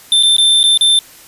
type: tone with dropouts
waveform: square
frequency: 3562 Hz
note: A7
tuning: 21 cents sharp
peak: -8 dBFS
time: 0.12-0.99 s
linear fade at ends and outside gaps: 1 ms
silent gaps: 0.227-0.233 / 0.366-0.382 / 0.631-0.639 / 0.775-0.81 s
effects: white hiss -40 dBFS RMS until 1.27 s + resampled to 32000 Hz